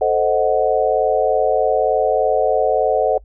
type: chord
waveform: sine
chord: A diminished seventh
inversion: none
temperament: equal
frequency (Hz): 440 / 523.3 / 622.3 / 740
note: A4 / C5 / Eb5 / Gb5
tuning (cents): 0 / 0 / 0 / 0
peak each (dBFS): -19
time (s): 0.01-3.18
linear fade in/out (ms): 5
effects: noise-tail reverb RT60 0.1 s tail -25 dB re dry + added 50 Hz sine -40 dBFS peak until 3.24 s